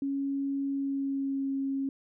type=tone with pitch glide; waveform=sine; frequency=276.5 to 272.1 Hz; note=C#4 to C#4; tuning=-4 to -32 cents; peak=-28 dBFS; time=0.02-1.89 s; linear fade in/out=2 ms; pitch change=-28 cents; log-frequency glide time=0.69-1.52 s; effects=none